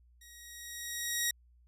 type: tone with level ramp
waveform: 10% pulse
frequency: 1895 Hz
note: A#6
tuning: 28 cents sharp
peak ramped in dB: -45 to -19 dBFS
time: 0.21-1.31 s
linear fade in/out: 5 ms
effects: added 60 Hz sine -60 dBFS peak until 1.67 s